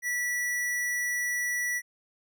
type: tone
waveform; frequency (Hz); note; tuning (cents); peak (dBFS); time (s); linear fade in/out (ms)
square; 1950; B6; -23; -28; 0.02-1.82; 50
effects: none